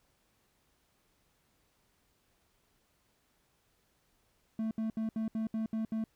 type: tone bursts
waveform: triangle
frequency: 221.3 Hz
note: A3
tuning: 10 cents sharp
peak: -29 dBFS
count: 8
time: 4.59-6.04 s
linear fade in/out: 2 ms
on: 120 ms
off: 70 ms
effects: pink hiss -73 dBFS RMS until 6.15 s